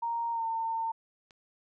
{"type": "tone with pitch glide", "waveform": "sine", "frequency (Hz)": [931, 905.5], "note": ["A#5", "A5"], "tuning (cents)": [-2, 49], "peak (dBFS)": -29, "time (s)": [0.02, 0.92], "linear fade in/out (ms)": 10, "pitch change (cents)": -49, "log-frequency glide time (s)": [0.32, 0.43]}
{"type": "click", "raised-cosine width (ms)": 0.2, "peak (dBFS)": -38, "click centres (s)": 1.308}
{"effects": []}